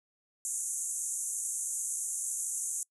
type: band-pass noise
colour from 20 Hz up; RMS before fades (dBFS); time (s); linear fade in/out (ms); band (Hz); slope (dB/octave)
pink; -35; 0.45-2.83; 0; 6400 to 11000; 96
effects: noise-tail reverb RT60 0.1 s tail -25 dB re dry